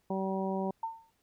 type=harmonic tone; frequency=191.6 Hz; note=G3; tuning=39 cents flat; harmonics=1 / 2 / 3 / 4 / 5; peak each=-33 / -36 / -38 / -39 / -40 dBFS; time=0.1-0.71 s; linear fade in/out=5 ms
type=tone with exponential decay; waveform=sine; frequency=904 Hz; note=A5; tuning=47 cents sharp; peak=-29 dBFS; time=0.83-1.11 s; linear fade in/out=5 ms; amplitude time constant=59 ms
effects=pink hiss -74 dBFS RMS until 1.22 s